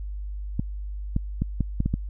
clicks, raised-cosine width 5 ms, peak -11 dBFS, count 7, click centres 0.595 / 1.164 / 1.42 / 1.607 / 1.804 / 1.86 / 1.94 s, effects added 50 Hz sine -30 dBFS peak until 2.09 s

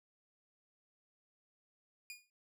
sawtooth tone with exponential decay, 2441 Hz, D#7, 34 cents flat, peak -39 dBFS, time 2.1-2.3 s, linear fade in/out 1 ms, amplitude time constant 42 ms, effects noise-tail reverb RT60 0.1 s tail -21 dB re dry

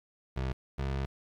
25% pulse tone pair in turn, 65.41 / 67.64 Hz, C2 / C#2, 0 / -42 cents, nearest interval minor second, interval 58 cents, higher second, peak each -27 dBFS, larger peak neither, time 0.36-0.53 / 0.78-1.06 s, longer second, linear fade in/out 10 ms, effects low-pass 4000 Hz 12 dB/octave + 10-bit

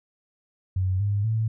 sine tone with pitch steps, 93.4 / 101.85 / 111.07 Hz, F#2 / G#2 / A2, +17 / -33 / +17 cents, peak -21 dBFS, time 0.76-1.48 s, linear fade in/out 5 ms, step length 240 ms, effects none

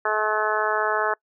harmonic tone, 214.4 Hz, A3, 45 cents flat, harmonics 2 / 3 / 4 / 5 / 6 / 7 / 8, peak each -28 / -28 / -28 / -28 / -28 / -28 / -28 dBFS, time 0.05-1.14 s, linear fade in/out 5 ms, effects noise-tail reverb RT60 0.1 s tail -26 dB re dry

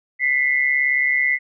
sine tone pair together, 1995.7 / 2134 Hz, B6 / C7, +18 / +34 cents, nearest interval minor second, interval 116 cents, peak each -17 / -21 dBFS, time 0.19-1.39 s, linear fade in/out 50 ms, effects none

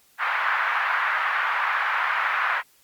white band-pass noise, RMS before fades -24 dBFS, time 0.18-2.63 s, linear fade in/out 50 ms, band 960 to 1800 Hz, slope 24 dB/octave, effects white hiss -59 dBFS RMS until 2.83 s + Opus 48 kbps

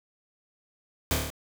pink noise with echo, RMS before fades -25 dBFS, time 1.11-1.14 s, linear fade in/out 0 ms, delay 27 ms, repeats 6, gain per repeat -2 dB, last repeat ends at 1.302 s, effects none

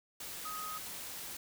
sine tone in noise, 1257 Hz, D#6, 17 cents sharp, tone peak -40 dBFS, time 0.45-0.78 s, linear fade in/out 5 ms, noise white, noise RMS -44 dBFS, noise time 0.2-1.37 s, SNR +1 dB, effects none

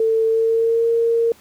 sine tone with pitch glide, 447.2 to 461.9 Hz, A4 to A#4, +28 to -16 cents, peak -14 dBFS, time 0-1.32 s, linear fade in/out 2 ms, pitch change +56 cents, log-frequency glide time 0.27-0.88 s, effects pink hiss -50 dBFS RMS until 1.4 s + high-pass 80 Hz 12 dB/octave

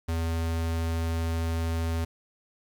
square tone, 82.41 Hz, E2, in tune, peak -27 dBFS, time 0.08-2.05 s, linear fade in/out 10 ms, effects 9-bit

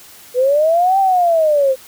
sine linear two-way sweep, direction up then down, 484.2 to 788 to 513 Hz, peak -10 dBFS, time 0.34-1.76 s, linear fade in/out 50 ms, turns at 0.99 s, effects white hiss -41 dBFS RMS until 1.87 s

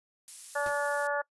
violet noise, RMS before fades -40 dBFS, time 0.28-1.07 s, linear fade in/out 0 ms
harmonic tone, 288.2 Hz, D4, 33 cents flat, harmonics 2 / 3 / 4 / 5 / 6, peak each -31 / -35 / -37 / -34 / -35 dBFS, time 0.55-1.22 s, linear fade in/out 10 ms
pink noise with exponential decay, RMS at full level -40 dBFS, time 0.66-0.78 s, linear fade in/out 1 ms, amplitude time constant 25 ms
effects noise-tail reverb RT60 0.1 s tail -23 dB re dry + resampled to 24000 Hz

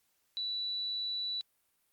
sine tone, 3951 Hz, B7, in tune, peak -33 dBFS, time 0.37-1.41 s, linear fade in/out 0 ms, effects white hiss -75 dBFS RMS until 1.92 s + Opus 48 kbps

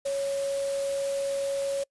sine tone in noise, 554.4 Hz, C#5, in tune, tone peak -26 dBFS, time 0.05-1.84 s, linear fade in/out 10 ms, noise white, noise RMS -40 dBFS, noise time 0.05-1.84 s, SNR +11 dB, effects noise-tail reverb RT60 0.1 s tail -26 dB re dry + resampled to 24000 Hz

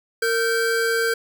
square tone pair together, 459 / 1554.6 Hz, A#4 / G6, -27 / -15 cents, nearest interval octave + major sixth, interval 2112 cents, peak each -22 / -23 dBFS, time 0.22-1.14 s, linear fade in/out 5 ms, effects none

